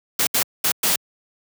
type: noise bursts at uneven times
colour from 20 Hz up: white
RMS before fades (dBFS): -19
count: 4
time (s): 0.19-0.27 / 0.34-0.43 / 0.64-0.72 / 0.83-0.96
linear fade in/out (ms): 5
effects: high-pass 100 Hz 12 dB/octave